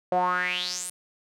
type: tone with band-pass filter sweep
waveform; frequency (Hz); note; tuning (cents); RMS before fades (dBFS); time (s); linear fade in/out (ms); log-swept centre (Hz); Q
sawtooth; 180; F#3; -47; -27; 0.12-0.9; 2; 600 to 9900; 6.7
effects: none